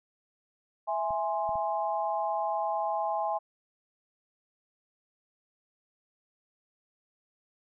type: chord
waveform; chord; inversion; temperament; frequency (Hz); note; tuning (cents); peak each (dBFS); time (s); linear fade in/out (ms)
sine; E augmented; none; equal; 659.3 / 830.6 / 1046.5; E5 / G#5 / B#5; 0 / 0 / 0; -32 / -30 / -35; 0.87-3.39; 20
type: clicks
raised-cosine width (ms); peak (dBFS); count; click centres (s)
5; -35; 3; 1.107 / 1.492 / 1.556
effects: none